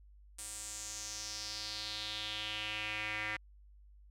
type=tone with band-pass filter sweep; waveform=square; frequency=106.7 Hz; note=G#2; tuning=47 cents sharp; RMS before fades=-41 dBFS; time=0.38-3.37 s; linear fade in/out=10 ms; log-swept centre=8800 to 2000 Hz; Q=3.7; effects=added 50 Hz sine -56 dBFS peak until 4.1 s